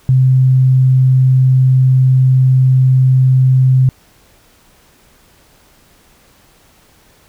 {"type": "tone", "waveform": "sine", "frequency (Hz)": 130, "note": "C3", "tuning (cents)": -11, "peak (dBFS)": -6, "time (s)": [0.09, 3.89], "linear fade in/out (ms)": 0, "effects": ["pink hiss -49 dBFS RMS until 7.28 s"]}